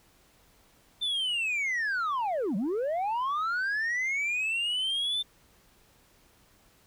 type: linear two-way sweep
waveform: sine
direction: down then up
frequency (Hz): 3580 to 174.61 to 3580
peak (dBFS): -24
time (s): 1.01-5.23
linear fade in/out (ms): 20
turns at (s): 2.56
effects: tanh soft clip ceiling -26 dBFS + pink hiss -62 dBFS RMS until 6.86 s